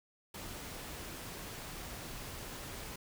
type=noise; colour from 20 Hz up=pink; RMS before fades=-45 dBFS; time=0.34-2.96 s; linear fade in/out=5 ms; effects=none